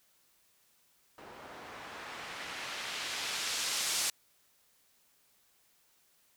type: noise with low-pass filter sweep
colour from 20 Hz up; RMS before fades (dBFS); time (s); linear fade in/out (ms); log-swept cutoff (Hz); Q
blue; -38; 1.18-4.1; 2; 710 to 7600; 0.73
effects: white hiss -69 dBFS RMS until 6.36 s